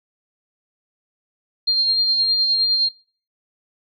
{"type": "tone with tremolo", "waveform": "sine", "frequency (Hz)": 4201, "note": "C8", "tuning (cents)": 6, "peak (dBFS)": -14, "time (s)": [1.67, 2.89], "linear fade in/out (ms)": 10, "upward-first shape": "sine", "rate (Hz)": 9.7, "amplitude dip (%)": 35, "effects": ["noise-tail reverb RT60 0.4 s tail -18 dB re dry"]}